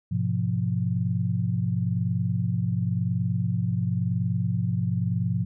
sine chord, F diminished, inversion first, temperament just, 104.77 / 125.72 / 174.61 Hz, Ab2 / Cb3 / F3, +16 / +31 / 0 cents, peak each -27 dBFS, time 0.11-5.45 s, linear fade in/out 10 ms, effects none

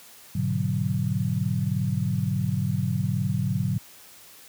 sine chord, G# half-diminished seventh, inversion none, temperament equal with one note detuned, 103.83 / 123.47 / 146.83 / 185.53 Hz, G#2 / B2 / D3 / F#3, 0 / 0 / 0 / +5 cents, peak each -28 dBFS, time 0.35-3.78 s, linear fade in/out 5 ms, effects white hiss -49 dBFS RMS until 4.48 s + high-pass 60 Hz 12 dB/octave

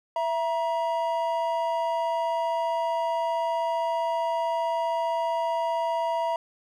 triangle tone pair together, 665 / 949.6 Hz, E5 / A#5, +15 / +32 cents, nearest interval tritone, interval 617 cents, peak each -25 dBFS, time 0.16-6.36 s, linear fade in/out 2 ms, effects none

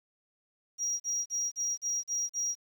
sine tone bursts, 5710 Hz, F8, 37 cents sharp, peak -27 dBFS, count 7, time 0.78-2.554 s, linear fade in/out 50 ms, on 220 ms, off 39 ms, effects tanh soft clip ceiling -26 dBFS + 10-bit

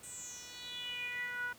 10% pulse tone with band-pass filter sweep, 490 Hz, B4, 14 cents flat, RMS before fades -42 dBFS, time 0.03-1.53 s, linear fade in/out 5 ms, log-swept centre 9000 to 1300 Hz, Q 6.7, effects pink hiss -58 dBFS RMS until 1.58 s + high-pass 80 Hz 12 dB/octave

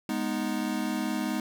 square chord, G# minor, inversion none, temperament equal, 207.7 / 246.9 / 311.1 Hz, G#3 / B3 / D#4, 0 / 0 / 0 cents, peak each -33 dBFS, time 0.09-1.4 s, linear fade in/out 2 ms, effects none

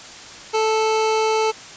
25% pulse tone, 438.8 Hz, A4, 5 cents flat, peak -13 dBFS, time 0.53-1.52 s, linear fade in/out 20 ms, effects white hiss -38 dBFS RMS until 1.76 s + resampled to 16000 Hz

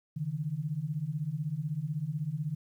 sine beating tone pair, 141.2 / 157.2 Hz, C#3 / D#3, +32 / +18 cents, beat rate 16 Hz, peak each -35 / -33 dBFS, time 0.16-2.55 s, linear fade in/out 10 ms, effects 11-bit

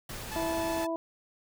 pink noise, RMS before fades -40 dBFS, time 0.09-0.85 s, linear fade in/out 5 ms
sawtooth tone, 869 Hz, A5, 22 cents flat, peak -33 dBFS, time 0.31-0.87 s, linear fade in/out 10 ms
harmonic tone, 329.6 Hz, E4, in tune, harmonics 1 / 2 / 3, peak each -33 / -32 / -38 dBFS, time 0.36-0.96 s, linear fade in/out 0 ms
effects none

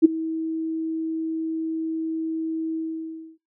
sine tone with ADSR envelope, 322.1 Hz, E4, 40 cents flat, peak -5 dBFS, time 0.02-3.38 s, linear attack 29 ms, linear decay 13 ms, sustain -19 dB, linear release 630 ms, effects noise-tail reverb RT60 0.2 s tail -20 dB re dry

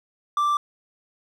triangle tone, 1174.7 Hz, D6, in tune, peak -17 dBFS, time 0.37-0.57 s, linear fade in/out 2 ms, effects none

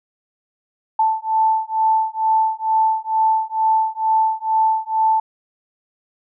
sine beating tone pair, 880 / 882.2 Hz, A5 / A5, 0 / +4 cents, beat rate 2.2 Hz, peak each -18 dBFS, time 0.99-5.2 s, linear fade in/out 5 ms, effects none

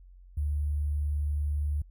sine tone with sample-and-hold, 73.5 Hz, D2, 2 cents sharp, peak -26 dBFS, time 0.37-1.82 s, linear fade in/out 5 ms, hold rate 11025 Hz, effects added 45 Hz sine -49 dBFS peak until 1.9 s

